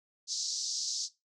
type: band-pass noise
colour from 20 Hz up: pink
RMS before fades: -35 dBFS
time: 0.27-1.09 s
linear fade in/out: 50 ms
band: 4400 to 6700 Hz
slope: 48 dB/octave
effects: noise-tail reverb RT60 0.2 s tail -17 dB re dry